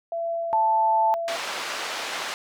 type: tone with tremolo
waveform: sine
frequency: 672 Hz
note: E5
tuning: 33 cents sharp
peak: -24 dBFS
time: 0.12-1.36 s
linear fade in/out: 2 ms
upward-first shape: triangle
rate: 1.3 Hz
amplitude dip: 40%
type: tone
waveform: sine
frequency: 880 Hz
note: A5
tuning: in tune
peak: -18 dBFS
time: 0.53-1.14 s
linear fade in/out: 0 ms
type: band-pass noise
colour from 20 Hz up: pink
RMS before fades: -31 dBFS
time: 1.28-2.34 s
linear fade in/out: 0 ms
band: 710 to 5300 Hz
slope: 12 dB/octave
effects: none